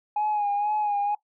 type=tone with vibrato; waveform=sine; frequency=830 Hz; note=G#5; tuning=1 cent flat; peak=-21 dBFS; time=0.16-1.15 s; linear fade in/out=5 ms; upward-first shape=sine; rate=2.1 Hz; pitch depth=42 cents each way; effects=noise-tail reverb RT60 0.1 s tail -19 dB re dry + tanh soft clip ceiling -19 dBFS